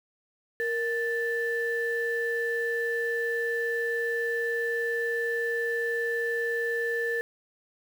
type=tone pair together; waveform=sine; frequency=466.2 / 1760.1 Hz; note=A#4 / A6; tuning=0 / 0 cents; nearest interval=octave + major seventh; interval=2300 cents; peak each=-28 dBFS; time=0.6-7.21 s; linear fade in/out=0 ms; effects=tanh soft clip ceiling -19 dBFS + 8-bit